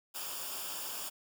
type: noise with comb filter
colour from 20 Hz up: white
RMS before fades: -40 dBFS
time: 0.14-1.1 s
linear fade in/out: 20 ms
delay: 0.49 ms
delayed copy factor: -0.7
effects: none